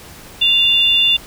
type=tone pair together; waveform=sine; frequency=2794 / 3520 Hz; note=F7 / A7; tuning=0 / 0 cents; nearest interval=major third; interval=400 cents; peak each=-13 dBFS; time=0.41-1.17 s; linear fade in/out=10 ms; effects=pink hiss -38 dBFS RMS until 1.26 s